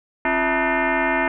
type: tone with frequency modulation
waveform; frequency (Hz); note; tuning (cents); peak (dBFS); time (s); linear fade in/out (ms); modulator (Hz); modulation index
sine; 575; D5; -37; -17; 0.25-1.28; 2; 307; 5.4
effects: none